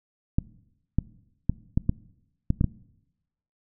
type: clicks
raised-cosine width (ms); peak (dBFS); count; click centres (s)
5; -9; 8; 0.385 / 0.986 / 1.496 / 1.775 / 1.894 / 2.504 / 2.611 / 2.643
effects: noise-tail reverb RT60 0.9 s tail -21 dB re dry